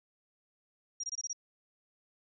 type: tone bursts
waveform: sine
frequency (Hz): 5700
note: F8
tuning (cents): +34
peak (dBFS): -34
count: 6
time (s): 1-1.331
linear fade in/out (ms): 5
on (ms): 36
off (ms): 23
effects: none